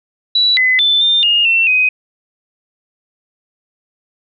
sine tone with pitch steps, 3937 / 2024 / 3523 / 3600 / 2843 / 2698 / 2511 Hz, B7 / B6 / A7 / A7 / F7 / E7 / D#7, -6 / +42 / +1 / +39 / +30 / +40 / +15 cents, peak -9 dBFS, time 0.35-1.89 s, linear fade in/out 5 ms, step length 220 ms, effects none

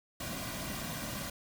pink noise with comb filter, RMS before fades -39 dBFS, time 0.2-1.3 s, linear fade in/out 5 ms, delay 2.3 ms, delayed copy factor -0.65, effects none

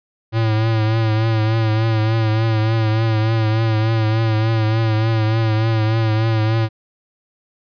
square tone with vibrato, 110.8 Hz, A2, 13 cents sharp, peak -15 dBFS, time 0.32-6.69 s, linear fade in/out 50 ms, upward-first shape triangle, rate 3.4 Hz, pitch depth 52 cents each way, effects resampled to 11025 Hz

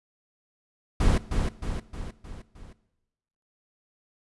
brown noise with echo, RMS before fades -20 dBFS, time 1-1.18 s, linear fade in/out 5 ms, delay 310 ms, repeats 5, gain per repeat -5 dB, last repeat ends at 2.73 s, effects noise-tail reverb RT60 1.0 s tail -18 dB re dry + resampled to 24000 Hz

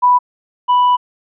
sine / triangle tone pair in turn, 987.8 / 987.8 Hz, B5 / B5, 0 / 0 cents, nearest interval unison, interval 0 cents, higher neither, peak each -7 / -7 dBFS, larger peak neither, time 0.02-0.19 / 0.68-0.97 s, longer second, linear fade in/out 20 ms, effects resampled to 8000 Hz

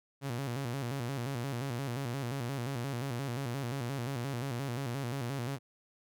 sawtooth tone with vibrato, 128.6 Hz, C3, 30 cents flat, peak -30 dBFS, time 0.21-5.59 s, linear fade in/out 50 ms, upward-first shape square, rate 5.7 Hz, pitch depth 130 cents each way, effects none

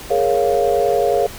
sine chord, Bb minor seventh, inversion third, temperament equal, 415.3 / 466.2 / 554.4 / 698.5 Hz, Ab4 / Bb4 / Db5 / F5, 0 / 0 / 0 / 0 cents, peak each -19 dBFS, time 0.1-1.27 s, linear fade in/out 10 ms, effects pink hiss -34 dBFS RMS until 1.38 s

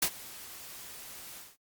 white noise with ADSR envelope, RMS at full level -25 dBFS, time 0.02-1.57 s, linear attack 5 ms, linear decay 69 ms, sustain -21 dB, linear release 200 ms, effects noise-tail reverb RT60 0.1 s tail -24 dB re dry + Opus 48 kbps

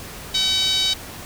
5% pulse tone with band-pass filter, 760 Hz, F#5, 46 cents sharp, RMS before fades -20 dBFS, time 0.34-0.94 s, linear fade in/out 10 ms, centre 3800 Hz, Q 4.3, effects pink hiss -36 dBFS RMS until 1.25 s

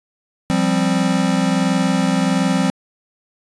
square chord, F suspended second, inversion none, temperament equal, 174.61 / 196 / 261.6 Hz, F3 / G3 / C4, 0 / 0 / 0 cents, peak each -20 dBFS, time 0.5-2.7 s, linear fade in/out 0 ms, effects resampled to 22050 Hz

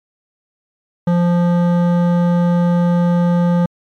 sine tone with hard clipping, 174.2 Hz, F3, 4 cents flat, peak -13 dBFS, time 1.07-3.66 s, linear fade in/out 5 ms, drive 13 dB, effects MP3 96 kbps

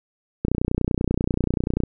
click train, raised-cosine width 3 ms, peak -8 dBFS, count 43, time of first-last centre 0.45-1.836 s, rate 30.3 Hz, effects none

